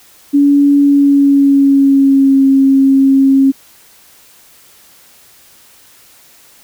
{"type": "tone with pitch glide", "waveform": "sine", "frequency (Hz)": [284.2, 270.6], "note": ["C#4", "C#4"], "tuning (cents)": [43, -42], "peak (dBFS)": -5, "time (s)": [0.33, 3.52], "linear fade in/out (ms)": 20, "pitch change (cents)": -85, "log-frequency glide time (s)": [0.78, 2.44], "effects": ["white hiss -44 dBFS RMS until 6.63 s"]}